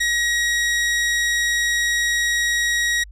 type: tone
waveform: sawtooth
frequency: 1899 Hz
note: A#6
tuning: 32 cents sharp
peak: -14 dBFS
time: 0-3.04 s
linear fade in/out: 10 ms
effects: added 50 Hz sine -38 dBFS peak until 3.11 s + low-pass 9000 Hz 12 dB/octave